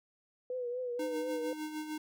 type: tone with vibrato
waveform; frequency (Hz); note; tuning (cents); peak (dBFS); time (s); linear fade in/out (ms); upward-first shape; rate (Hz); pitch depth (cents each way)
sine; 493.9; B4; 0; -34; 0.5-1.53; 2; triangle; 4.1; 64
type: tone with tremolo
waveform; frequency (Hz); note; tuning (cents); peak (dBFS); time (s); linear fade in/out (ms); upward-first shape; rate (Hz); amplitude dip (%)
square; 307.3; D#4; -21; -36; 0.99-1.98; 5; sine; 6.6; 55
effects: none